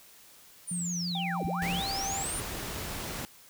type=linear two-way sweep; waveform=sine; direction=down then up; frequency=9570 to 35.34 to 9570 Hz; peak=-33 dBFS; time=0.67-2.41 s; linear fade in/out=20 ms; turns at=1.45 s
type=tone with vibrato; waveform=sine; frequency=174.61 Hz; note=F3; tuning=in tune; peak=-32 dBFS; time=0.71-1.8 s; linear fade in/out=5 ms; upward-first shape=square; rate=6.1 Hz; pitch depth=17 cents each way
type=tone; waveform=triangle; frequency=784 Hz; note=G5; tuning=in tune; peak=-33 dBFS; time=1.15-2.23 s; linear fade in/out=2 ms
type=noise; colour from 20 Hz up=pink; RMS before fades=-37 dBFS; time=1.62-3.25 s; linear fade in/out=0 ms
effects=white hiss -55 dBFS RMS until 3.49 s